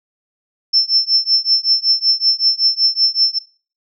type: tone with tremolo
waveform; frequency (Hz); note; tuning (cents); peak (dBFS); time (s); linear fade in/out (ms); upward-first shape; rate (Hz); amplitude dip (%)
sine; 5340; E8; +22; -7; 0.73-3.39; 10; triangle; 5.3; 95
effects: noise-tail reverb RT60 0.4 s tail -22 dB re dry